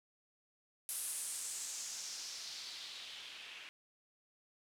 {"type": "noise with low-pass filter sweep", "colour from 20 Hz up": "blue", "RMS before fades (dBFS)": -45, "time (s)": [0.89, 3.69], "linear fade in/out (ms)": 0, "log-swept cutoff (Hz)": [11000, 2600], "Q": 2.5, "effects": []}